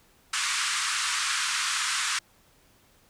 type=band-pass noise; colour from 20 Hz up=pink; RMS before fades=-28 dBFS; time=0.33-2.19 s; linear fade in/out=5 ms; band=1100 to 9400 Hz; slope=48 dB/octave; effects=pink hiss -61 dBFS RMS until 3.09 s